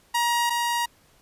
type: tone pair in turn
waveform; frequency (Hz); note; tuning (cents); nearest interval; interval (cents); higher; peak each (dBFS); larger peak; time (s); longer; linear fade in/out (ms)
sawtooth; 948 / 948; A#5 / A#5; +29 / +29; unison; 0; neither; -17 / -19; first; 0.14-0.5 / 0.5-0.86; neither; 10
effects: pink hiss -59 dBFS RMS until 1.21 s + resampled to 32000 Hz